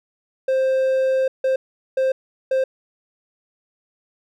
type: tone bursts at uneven times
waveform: triangle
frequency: 526 Hz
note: C5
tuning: 9 cents sharp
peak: -14 dBFS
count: 4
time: 0.48-1.28 / 1.44-1.56 / 1.97-2.12 / 2.51-2.64 s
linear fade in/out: 5 ms
effects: none